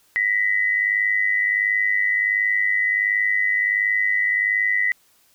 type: tone pair together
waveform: sine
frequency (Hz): 1899.6 / 2001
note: A#6 / B6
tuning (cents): +32 / +22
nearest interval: minor second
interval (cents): 90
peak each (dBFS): -22 / -19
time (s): 0.16-4.92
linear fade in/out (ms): 0
effects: white hiss -59 dBFS RMS until 5.34 s